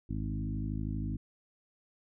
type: harmonic tone with a mistuned harmonic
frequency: 52.5 Hz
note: G#1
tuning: 19 cents sharp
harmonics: 1 / 2 / 3 / 4 / 5 / 6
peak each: -37 / -37 / -40 / -41 / -41 / -45 dBFS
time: 0.09-1.17 s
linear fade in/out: 10 ms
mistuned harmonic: 2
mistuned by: -23 cents
effects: none